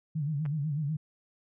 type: tone with vibrato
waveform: sine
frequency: 149 Hz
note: D3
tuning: 25 cents sharp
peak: -28 dBFS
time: 0.15-0.97 s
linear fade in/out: 10 ms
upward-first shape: sine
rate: 8.1 Hz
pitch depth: 120 cents each way
type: clicks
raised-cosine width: 0.5 ms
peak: -32 dBFS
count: 2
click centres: 0.454 / 0.461 s
effects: none